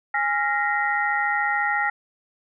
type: tone cluster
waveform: sine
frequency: 825 / 1386 / 1872 / 2026 Hz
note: G#5 / F6 / A#6 / B6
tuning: -12 / -14 / +7 / +44 cents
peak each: -25 / -26 / -24 / -31 dBFS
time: 0.14-1.9 s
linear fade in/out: 5 ms
effects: none